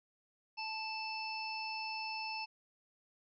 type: harmonic tone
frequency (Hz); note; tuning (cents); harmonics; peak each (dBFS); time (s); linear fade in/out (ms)
880; A5; 0; 1 / 3 / 5 / 6; -42 / -42 / -50 / -45; 0.57-2.46; 20
effects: none